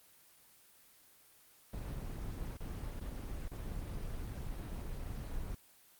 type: noise with dropouts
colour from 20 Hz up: brown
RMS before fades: -41 dBFS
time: 1.73-5.55 s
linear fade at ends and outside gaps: 5 ms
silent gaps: 2.571-2.602 / 3.001-3.007 / 3.483-3.513 s
effects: white hiss -63 dBFS RMS until 5.99 s + Opus 24 kbps